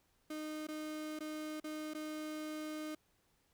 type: tone with dropouts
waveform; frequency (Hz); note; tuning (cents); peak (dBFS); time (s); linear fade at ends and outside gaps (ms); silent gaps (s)
35% pulse; 307.8; D#4; -19; -39; 0.3-2.95; 5; 0.67-0.685 / 1.191-1.205 / 1.601-1.641 / 1.937-1.947
effects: pink hiss -75 dBFS RMS until 3.53 s